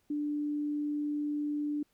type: tone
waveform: sine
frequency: 294.9 Hz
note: D4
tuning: 7 cents sharp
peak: -30 dBFS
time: 0.1-1.83 s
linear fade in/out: 5 ms
effects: pink hiss -73 dBFS RMS until 1.93 s